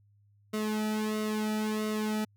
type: tone with flanger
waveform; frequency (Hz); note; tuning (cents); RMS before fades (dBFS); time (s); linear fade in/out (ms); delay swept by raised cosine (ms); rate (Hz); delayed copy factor
sawtooth; 214.7; A3; -42; -31; 0.53-2.25; 10; 1.2 to 1.87; 1.5; -0.9
effects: added 102 Hz sine -61 dBFS peak until 2.36 s

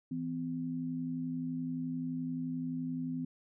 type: tone pair together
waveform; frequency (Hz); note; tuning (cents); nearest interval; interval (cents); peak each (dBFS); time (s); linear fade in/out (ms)
sine; 163.81 / 255.4; E3 / C4; -11 / -42; minor sixth; 769; -39 / -35; 0.11-3.25; 5
effects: none

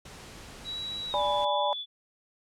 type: noise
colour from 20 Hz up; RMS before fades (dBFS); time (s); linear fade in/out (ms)
pink; -46; 0.05-1.45; 5
type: tone with pitch glide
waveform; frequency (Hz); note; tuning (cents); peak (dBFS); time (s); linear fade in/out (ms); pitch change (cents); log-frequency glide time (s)
sine; 3898 to 3453; B7 to A7; -23 to -33; -33; 0.64-1.86; 50; -210; 1.09-1.22
type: chord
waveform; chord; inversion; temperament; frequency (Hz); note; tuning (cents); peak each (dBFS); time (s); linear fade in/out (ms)
sine; G# diminished; second; equal; 587.3 / 830.6 / 987.8; D5 / G#5 / B5; 0 / 0 / 0; -29; 1.14-1.73; 0
effects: low-pass 9000 Hz 12 dB/octave

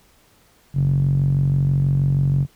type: tone with band-pass filter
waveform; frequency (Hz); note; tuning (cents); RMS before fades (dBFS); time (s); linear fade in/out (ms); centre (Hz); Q
sawtooth; 46.25; F#1; 0; -18; 0.73-2.47; 50; 140; 7.6
effects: pink hiss -56 dBFS RMS until 2.55 s

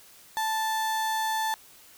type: tone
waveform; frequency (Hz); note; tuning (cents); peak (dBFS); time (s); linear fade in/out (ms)
35% pulse; 880; A5; 0; -24; 0.37-1.54; 0
effects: white hiss -53 dBFS RMS until 1.97 s

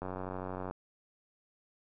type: click train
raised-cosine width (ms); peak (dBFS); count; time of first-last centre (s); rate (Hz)
1; -25; 65; 0.02-0.71; 92.7
effects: none

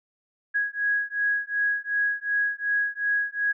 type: beating tone pair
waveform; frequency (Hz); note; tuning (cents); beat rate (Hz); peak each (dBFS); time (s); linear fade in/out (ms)
sine; 1657 / 1659.7; G#6 / G#6; -4 / -2; 2.7; -26; 0.54-3.53; 20
effects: none

